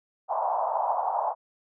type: band-pass noise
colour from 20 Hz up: pink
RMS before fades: -27 dBFS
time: 0.28-1.35 s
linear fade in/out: 50 ms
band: 670 to 970 Hz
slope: 48 dB/octave
effects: none